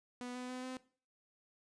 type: tone with pitch steps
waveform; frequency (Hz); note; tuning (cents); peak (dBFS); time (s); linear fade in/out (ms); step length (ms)
sawtooth; 246.9 / 250.2 / 253.5 / 256.9; B3 / B3 / B3 / C4; 0 / +23 / +45 / -32; -38; 0.21-0.77; 0; 140
effects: noise-tail reverb RT60 0.4 s tail -17 dB re dry + resampled to 22050 Hz